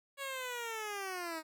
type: linear sweep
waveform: 10% pulse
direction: down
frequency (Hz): 560 to 310.4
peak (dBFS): -30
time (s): 0.17-1.43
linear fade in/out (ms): 50
effects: none